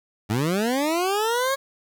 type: linear sweep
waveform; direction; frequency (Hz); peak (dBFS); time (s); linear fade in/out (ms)
20% pulse; up; 98 to 554.4; -16; 0.29-1.56; 20
effects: 9-bit